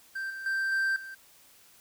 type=tone with level steps; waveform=triangle; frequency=1568 Hz; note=G6; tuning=in tune; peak=-30 / -35 / -25 / -23 / -38 dBFS; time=0.15-1.15 s; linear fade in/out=10 ms; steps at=0.3 / 0.46 / 0.72 / 0.96 s; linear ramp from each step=2 ms; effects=white hiss -58 dBFS RMS until 1.8 s